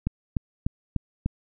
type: click train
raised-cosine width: 5 ms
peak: -12 dBFS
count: 5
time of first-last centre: 0.07-1.26 s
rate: 3.36 Hz
effects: none